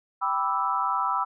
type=chord; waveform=sine; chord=E minor seventh; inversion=first; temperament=equal; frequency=784 / 987.8 / 1174.7 / 1318.5 Hz; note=G5 / B5 / D6 / E6; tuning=0 / 0 / 0 / 0 cents; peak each=-31 / -27 / -31 / -27 dBFS; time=0.21-1.25 s; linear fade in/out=20 ms; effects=none